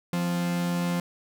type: tone pair together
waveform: 45% pulse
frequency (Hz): 174.53 / 261.5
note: F3 / C4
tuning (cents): -1 / -1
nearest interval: perfect fifth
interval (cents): 700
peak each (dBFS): -25 / -36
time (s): 0.13-1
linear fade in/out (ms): 2
effects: none